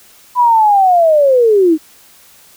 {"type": "linear sweep", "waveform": "sine", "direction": "down", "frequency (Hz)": [1000, 300], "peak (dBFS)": -6, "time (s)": [0.35, 1.78], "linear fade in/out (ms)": 50, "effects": ["white hiss -44 dBFS RMS until 2.56 s"]}